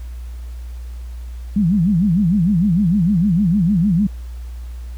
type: tone with vibrato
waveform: sine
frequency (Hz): 185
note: F#3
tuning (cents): 0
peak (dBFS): -12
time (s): 1.56-4.07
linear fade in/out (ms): 5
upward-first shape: sine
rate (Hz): 6.6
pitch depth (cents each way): 250
effects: added 60 Hz sine -27 dBFS peak until 4.97 s + pink hiss -50 dBFS RMS until 4.97 s